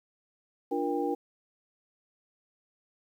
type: tone cluster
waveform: sine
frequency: 294.4 / 348.9 / 472.8 / 799 Hz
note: D4 / F4 / A#4 / G5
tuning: +4 / -2 / +24 / +33 cents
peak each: -32 / -33 / -32 / -34 dBFS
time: 0.71-1.15 s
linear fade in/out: 10 ms
effects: 10-bit